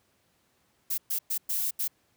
violet noise bursts at uneven times, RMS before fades -29 dBFS, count 5, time 0.9-0.98 / 1.1-1.19 / 1.3-1.38 / 1.49-1.71 / 1.79-1.88 s, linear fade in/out 10 ms, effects pink hiss -69 dBFS RMS until 2.16 s + high-pass 80 Hz 12 dB/octave

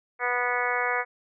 harmonic tone, 245.5 Hz, B3, 10 cents flat, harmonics 2 / 3 / 4 / 5 / 6 / 7 / 8 / 9, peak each -32 / -32 / -32 / -32 / -32 / -32 / -32 / -32 dBFS, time 0.19-1.05 s, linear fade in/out 50 ms, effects none

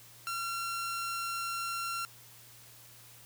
sawtooth tone, 1368 Hz, F6, 36 cents flat, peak -30 dBFS, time 0.27-2.05 s, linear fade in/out 0 ms, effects added 118 Hz sine -61 dBFS peak until 3.25 s + white hiss -55 dBFS RMS until 3.25 s

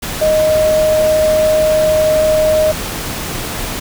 sine tone in noise, 621 Hz, D#5, 3 cents flat, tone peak -9 dBFS, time 0.21-2.72 s, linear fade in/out 10 ms, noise pink, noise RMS -22 dBFS, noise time 0.02-3.8 s, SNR +10 dB, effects none

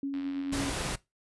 sine tone with tremolo, 277.2 Hz, C#4, in tune, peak -29 dBFS, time 0.03-0.7 s, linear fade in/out 2 ms, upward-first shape sine, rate 9.1 Hz, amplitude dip 30%
click train, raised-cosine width 0.3 ms, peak -32 dBFS, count 50, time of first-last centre 0.14-0.701 s, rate 87.4 Hz
pink noise, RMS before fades -33 dBFS, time 0.52-0.96 s, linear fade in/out 10 ms
effects noise-tail reverb RT60 0.2 s tail -20 dB re dry + resampled to 24000 Hz

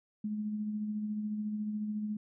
sine tone with tremolo, 211.6 Hz, G#3, 33 cents sharp, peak -31 dBFS, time 0.24-2.17 s, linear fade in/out 5 ms, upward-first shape sine, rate 14 Hz, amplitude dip 35%, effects none

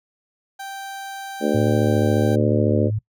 30% pulse tone, 783 Hz, G5, 2 cents flat, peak -28 dBFS, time 0.59-2.36 s, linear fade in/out 10 ms
harmonic tone, 74.1 Hz, D2, 16 cents sharp, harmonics 3 / 4 / 5 / 6 / 7 / 8, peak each -22 / -23 / -24 / -25 / -25 / -26 dBFS, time 1.4-2.91 s, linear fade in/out 50 ms
sine tone with vibrato, 107.7 Hz, A2, 37 cents flat, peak -20 dBFS, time 1.54-2.99 s, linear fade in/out 10 ms, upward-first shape sine, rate 1.4 Hz, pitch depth 55 cents each way
effects noise-tail reverb RT60 0.1 s tail -22 dB re dry

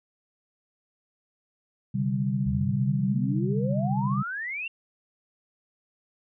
sine chord, C suspended second, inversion none, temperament equal with one note detuned, 132.18 / 146.83 / 196 Hz, C3 / D3 / G3, +18 / 0 / 0 cents, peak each -27 / -31 / -27 dBFS, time 1.94-4.23 s, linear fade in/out 10 ms
sine exponential sweep, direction up, 69.3 to 2794 Hz, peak -30 dBFS, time 2.46-4.68 s, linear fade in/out 5 ms
effects none

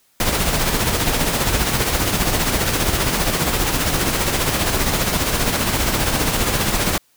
pink noise with tremolo, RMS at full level -17 dBFS, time 0.2-6.98 s, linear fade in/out 2 ms, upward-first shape sine, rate 15 Hz, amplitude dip 45%, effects white hiss -59 dBFS RMS until 7.16 s

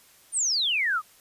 sine exponential sweep, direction down, 9397 to 1174.7 Hz, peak -22 dBFS, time 0.32-1.02 s, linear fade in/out 50 ms, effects white hiss -56 dBFS RMS until 1.2 s + resampled to 32000 Hz

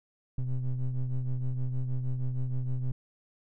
triangle ring-modulated tone, 65.1 Hz, C2, 8 cents flat, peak -22 dBFS, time 0.38-2.92 s, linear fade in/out 5 ms, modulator 61.9 Hz, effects none

